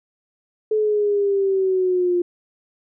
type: exponential sweep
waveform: sine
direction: down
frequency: 433.6 to 350 Hz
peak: -16 dBFS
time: 0.71-2.22 s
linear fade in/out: 5 ms
effects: none